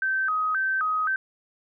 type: tone with vibrato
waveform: sine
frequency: 1396.9 Hz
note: F6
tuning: in tune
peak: -22 dBFS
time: 0.02-1.16 s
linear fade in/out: 2 ms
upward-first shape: square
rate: 1.9 Hz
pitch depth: 180 cents each way
effects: none